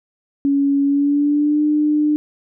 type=tone with pitch glide; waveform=sine; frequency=280 to 300.1 Hz; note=C#4 to D4; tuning=+18 to +38 cents; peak=-13 dBFS; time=0.45-2.16 s; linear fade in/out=0 ms; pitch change=+120 cents; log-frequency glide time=0.84-1.62 s; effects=none